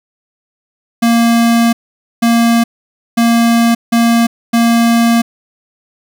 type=tone bursts at uneven times; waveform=square; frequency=232.6 Hz; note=A#3; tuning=4 cents flat; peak=-8 dBFS; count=5; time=1.02-1.73 / 2.22-2.64 / 3.17-3.75 / 3.92-4.27 / 4.53-5.22 s; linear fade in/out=10 ms; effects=none

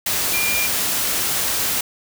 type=tone in noise; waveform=sine; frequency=2400 Hz; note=D7; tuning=37 cents sharp; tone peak=-21 dBFS; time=0.33-0.67 s; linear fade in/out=5 ms; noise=white; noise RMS=-21 dBFS; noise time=0.06-1.81 s; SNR=-3 dB; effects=none

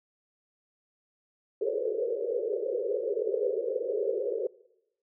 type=band-pass noise; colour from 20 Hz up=white; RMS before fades=-30 dBFS; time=1.61-4.47 s; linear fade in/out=5 ms; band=380 to 540 Hz; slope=96 dB/octave; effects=noise-tail reverb RT60 0.9 s tail -22 dB re dry

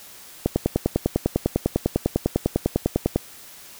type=click train; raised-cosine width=2 ms; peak=-5 dBFS; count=28; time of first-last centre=0.46-3.16 s; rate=10 Hz; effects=white hiss -44 dBFS RMS until 3.79 s

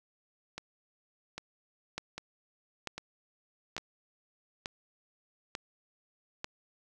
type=two click trains; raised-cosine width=0.2 ms; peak=-18 / -22 dBFS; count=6 / 5; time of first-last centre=1.98-6.444 / 0.58-3.78 s; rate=1.12 / 1.25 Hz; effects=none

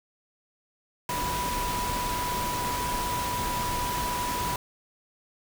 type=tone in noise; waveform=sine; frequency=982 Hz; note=B5; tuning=10 cents flat; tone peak=-29 dBFS; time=1.09-4.56 s; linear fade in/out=2 ms; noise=pink; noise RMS=-32 dBFS; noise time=1.09-4.56 s; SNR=0 dB; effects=none

